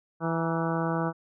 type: harmonic tone with a mistuned harmonic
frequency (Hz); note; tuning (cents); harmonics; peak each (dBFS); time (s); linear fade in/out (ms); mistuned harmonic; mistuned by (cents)
165.1; E3; +3; 1 / 2 / 3 / 4 / 5 / 6 / 7 / 8 / 9; -29 / -32 / -34 / -35 / -36 / -37 / -37 / -38 / -39; 0.2-1.13; 50; 6; -59
effects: none